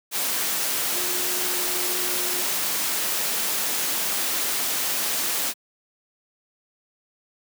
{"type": "tone in noise", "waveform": "sine", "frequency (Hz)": 359.3, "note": "F4", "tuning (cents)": 49, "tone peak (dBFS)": -35, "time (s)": [0.93, 2.46], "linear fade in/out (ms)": 50, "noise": "white", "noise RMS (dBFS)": -25, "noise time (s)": [0.11, 5.54], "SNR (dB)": -13, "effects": ["high-pass 200 Hz 12 dB/octave"]}